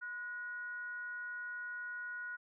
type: tone with frequency modulation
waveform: sine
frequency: 1456 Hz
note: F#6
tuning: 28 cents flat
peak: -40 dBFS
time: 0.01-2.37 s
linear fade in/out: 20 ms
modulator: 432 Hz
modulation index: 0.29
effects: none